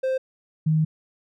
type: tone pair in turn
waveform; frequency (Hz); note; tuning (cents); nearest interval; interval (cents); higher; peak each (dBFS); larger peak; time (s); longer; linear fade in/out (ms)
triangle / sine; 523.3 / 156.84; C5 / D#3; 0 / +14; octave + major sixth; 2086; first; -19 / -17; second; 0.03-0.18 / 0.66-0.85; second; 10
effects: none